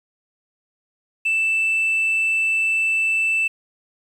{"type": "tone", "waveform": "sine", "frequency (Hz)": 2649, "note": "E7", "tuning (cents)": 8, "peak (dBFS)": -15, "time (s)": [1.25, 3.48], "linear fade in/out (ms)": 10, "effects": ["tanh soft clip ceiling -15 dBFS", "8-bit"]}